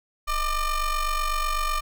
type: ring-modulated tone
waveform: 45% pulse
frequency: 605 Hz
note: D#5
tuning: 49 cents flat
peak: -20 dBFS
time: 0.27-1.81 s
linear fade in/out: 20 ms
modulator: 581 Hz
effects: none